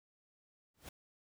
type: noise with exponential growth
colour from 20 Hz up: pink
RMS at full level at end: -45 dBFS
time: 0.74-0.89 s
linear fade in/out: 5 ms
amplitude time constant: 32 ms
effects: none